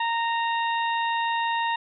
harmonic tone, 926 Hz, A#5, 12 cents flat, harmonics 1 / 2 / 3 / 4, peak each -24 / -30 / -34 / -36 dBFS, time 0-1.76 s, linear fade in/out 5 ms, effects none

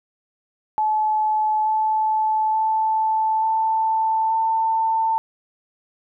sine tone with pitch steps, 861 / 869 / 877.1 / 885.2 / 893.4 Hz, A5 / A5 / A5 / A5 / A5, -38 / -22 / -6 / +10 / +26 cents, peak -17 dBFS, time 0.78-5.18 s, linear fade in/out 0 ms, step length 880 ms, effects none

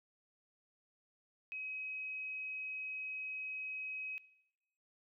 sine tone, 2540 Hz, D#7, 35 cents sharp, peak -40 dBFS, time 1.52-4.18 s, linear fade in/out 0 ms, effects noise-tail reverb RT60 0.9 s tail -20 dB re dry

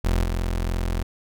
30% pulse tone with level steps, 43 Hz, F1, 26 cents flat, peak -16 / -20 dBFS, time 0.04-1.03 s, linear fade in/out 10 ms, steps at 0.23 s, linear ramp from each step 10 ms, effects none

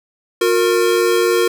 square tone pair together, 359.9 / 463.3 Hz, F#4 / A#4, -48 / -11 cents, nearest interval major third, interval 437 cents, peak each -16 dBFS, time 0.41-1.48 s, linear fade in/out 5 ms, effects none

